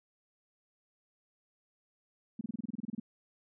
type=tone bursts; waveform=sine; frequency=221.9 Hz; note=A3; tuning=15 cents sharp; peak=-33 dBFS; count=13; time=2.39-2.999 s; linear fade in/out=5 ms; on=21 ms; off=28 ms; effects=none